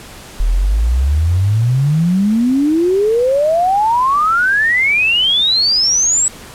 sine exponential sweep, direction up, 38 to 7902 Hz, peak -10 dBFS, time 0.4-6.28 s, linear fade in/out 0 ms, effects pink hiss -35 dBFS RMS until 6.54 s + low-pass 12000 Hz 12 dB/octave

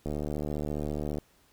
click train, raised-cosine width 2 ms, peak -20 dBFS, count 85, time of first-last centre 0.06-1.184 s, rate 74.7 Hz, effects pink hiss -64 dBFS RMS until 1.52 s

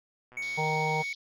click train, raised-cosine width 0.5 ms, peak -38 dBFS, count 90, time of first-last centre 0.32-1.038 s, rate 124 Hz
triangle tone, 2229 Hz, C#7, 9 cents sharp, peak -30 dBFS, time 0.37-1.13 s, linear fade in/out 2 ms
white band-pass noise, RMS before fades -47 dBFS, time 0.42-1.15 s, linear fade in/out 5 ms, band 3200 to 5600 Hz, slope 96 dB/octave
harmonic tone, 155.56 Hz, D#3, in tune, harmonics 1 / 3 / 4 / 5 / 6, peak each -32 / -33 / -41 / -32 / -32 dBFS, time 0.57-1.03 s, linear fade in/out 20 ms
effects none

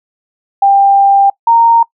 sine tone pair in turn, 793 / 925.2 Hz, G5 / A#5, +20 / -13 cents, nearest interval minor third, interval 267 cents, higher second, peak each -4 dBFS, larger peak neither, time 0.62-1.3 / 1.47-1.83 s, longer first, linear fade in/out 5 ms, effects noise-tail reverb RT60 0.1 s tail -23 dB re dry

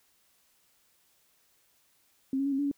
sine tone with pitch steps, 267 / 274.9 / 280.9 / 270.1 / 286.3 / 281.9 Hz, C4 / C#4 / C#4 / C#4 / D4 / C#4, +35 / -14 / +23 / -45 / -44 / +29 cents, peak -26 dBFS, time 2.33-2.714 s, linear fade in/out 2 ms, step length 64 ms, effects white hiss -68 dBFS RMS until 2.77 s

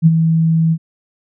sine tone with ADSR envelope, 162.6 Hz, E3, 23 cents flat, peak -3 dBFS, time 0.02-0.78 s, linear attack 42 ms, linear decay 35 ms, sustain -7 dB, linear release 59 ms, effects none

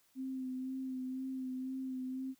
sine tone with vibrato, 260 Hz, C4, 11 cents flat, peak -37 dBFS, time 0.15-2.35 s, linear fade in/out 50 ms, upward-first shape sine, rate 2 Hz, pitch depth 24 cents each way, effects white hiss -71 dBFS RMS until 2.39 s

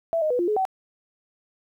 sine tone with pitch steps, 663 / 618 / 493.5 / 349 / 424.3 / 760 Hz, E5 / D#5 / B4 / F4 / G#4 / F#5, +10 / -12 / -1 / -1 / +37 / +46 cents, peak -20 dBFS, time 0.13-0.652 s, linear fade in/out 0 ms, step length 87 ms, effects 10-bit

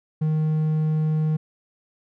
triangle tone, 155.56 Hz, D#3, in tune, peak -17 dBFS, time 0.21-1.37 s, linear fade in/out 10 ms, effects none

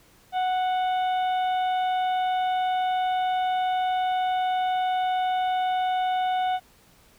harmonic tone with a mistuned harmonic, 739 Hz, F#5, 2 cents flat, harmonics 1 / 2 / 3 / 4 / 5, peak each -22 / -37 / -42 / -41 / -42 dBFS, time 0.32-6.6 s, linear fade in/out 50 ms, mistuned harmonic 5, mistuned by -34 cents, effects pink hiss -57 dBFS RMS until 7.18 s

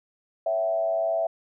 sine tone with frequency modulation, 660 Hz, E5, 2 cents sharp, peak -22 dBFS, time 0.46-1.27 s, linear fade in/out 5 ms, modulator 102 Hz, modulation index 0.6, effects none

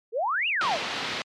sine exponential two-way sweep, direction up then down, 415.3 to 2911 to 530 Hz, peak -23 dBFS, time 0.12-0.79 s, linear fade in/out 50 ms, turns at 0.48 s
white low-pass noise, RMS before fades -31 dBFS, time 0.61-1.22 s, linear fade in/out 2 ms, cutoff 4100 Hz, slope 24 dB/octave
effects high-pass 150 Hz 12 dB/octave + MP3 64 kbps

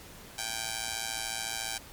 5% pulse tone with amplitude modulation, 784 Hz, G5, in tune, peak -17 dBFS, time 0.38-1.78 s, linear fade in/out 5 ms, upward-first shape sine, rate 114 Hz, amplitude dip 95%, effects pink hiss -49 dBFS RMS until 1.92 s + MP3 96 kbps

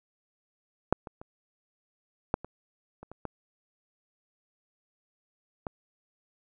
clicks, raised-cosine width 1 ms, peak -7 / -26 / -29 / -10 / -26 / -30 / -29 / -20 / -19 dBFS, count 9, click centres 0.926 / 1.072 / 1.215 / 2.341 / 2.446 / 3.03 / 3.116 / 3.253 / 5.668 s, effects none

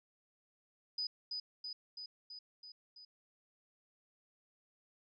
sine tone with echo, 4978 Hz, D#8, in tune, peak -35 dBFS, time 0.98-1.07 s, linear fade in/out 5 ms, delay 330 ms, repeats 6, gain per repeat -3 dB, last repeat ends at 3.05 s, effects none

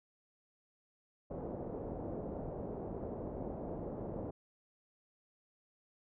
white low-pass noise, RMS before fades -42 dBFS, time 1.3-4.31 s, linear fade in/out 10 ms, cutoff 610 Hz, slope 24 dB/octave, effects none

